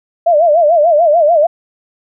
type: tone with vibrato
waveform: sine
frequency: 640 Hz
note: D#5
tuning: 49 cents sharp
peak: -6 dBFS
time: 0.26-1.47 s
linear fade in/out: 10 ms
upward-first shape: sine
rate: 6.8 Hz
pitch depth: 160 cents each way
effects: none